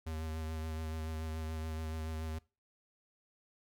square tone with vibrato, 79.4 Hz, D#2, 36 cents sharp, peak -38 dBFS, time 0.06-2.39 s, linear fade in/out 10 ms, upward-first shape sine, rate 7 Hz, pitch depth 22 cents each way, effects noise-tail reverb RT60 0.3 s tail -22 dB re dry

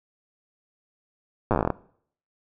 slowing click train, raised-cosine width 1 ms, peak -8 dBFS, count 13, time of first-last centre 1.51-1.703 s, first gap 8 ms, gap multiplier 1.12, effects noise-tail reverb RT60 0.6 s tail -21 dB re dry

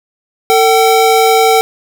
square tone pair together, 448.7 / 765 Hz, A4 / G5, +34 / -42 cents, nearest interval major sixth, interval 924 cents, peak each -10 dBFS, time 0.5-1.61 s, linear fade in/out 0 ms, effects none

